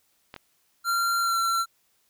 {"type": "clicks", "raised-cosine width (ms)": 0.3, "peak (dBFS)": -23, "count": 2, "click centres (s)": [0.341, 0.363]}
{"type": "tone with pitch glide", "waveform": "square", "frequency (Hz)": [1378, 1355.1], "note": ["F6", "E6"], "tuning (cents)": [-24, 47], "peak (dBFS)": -23, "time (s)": [0.84, 1.66], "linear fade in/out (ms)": 50, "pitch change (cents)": -29, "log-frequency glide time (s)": [1.2, 1.38]}
{"effects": ["white hiss -68 dBFS RMS until 2.09 s"]}